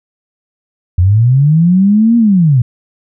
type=linear two-way sweep; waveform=sine; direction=up then down; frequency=84.5 to 238.1 to 115.2 Hz; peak=-5 dBFS; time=0.98-2.62 s; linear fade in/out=5 ms; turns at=2.17 s; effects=none